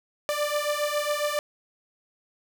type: beating tone pair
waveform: sawtooth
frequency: 587.3 / 594.6 Hz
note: D5 / D5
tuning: 0 / +21 cents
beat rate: 7.3 Hz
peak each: -24 dBFS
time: 0.29-1.39 s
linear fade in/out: 0 ms
effects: none